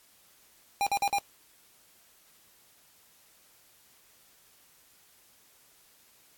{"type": "tone bursts", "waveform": "square", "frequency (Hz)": 805, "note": "G5", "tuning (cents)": 46, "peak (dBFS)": -25, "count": 4, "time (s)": [0.81, 1.184], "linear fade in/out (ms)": 0, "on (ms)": 56, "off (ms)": 50, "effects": ["white hiss -61 dBFS RMS until 6.37 s", "AAC 64 kbps"]}